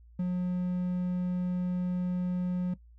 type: tone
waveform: triangle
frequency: 180 Hz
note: F#3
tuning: 47 cents flat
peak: -25 dBFS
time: 0.19-2.74 s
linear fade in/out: 5 ms
effects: noise-tail reverb RT60 0.1 s tail -18 dB re dry + added 58 Hz sine -52 dBFS peak until 2.98 s